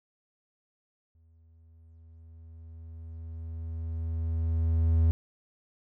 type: tone with exponential growth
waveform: triangle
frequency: 81.6 Hz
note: E2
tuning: 17 cents flat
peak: -17 dBFS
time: 1.15-5.11 s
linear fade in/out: 0 ms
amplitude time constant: 860 ms
effects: none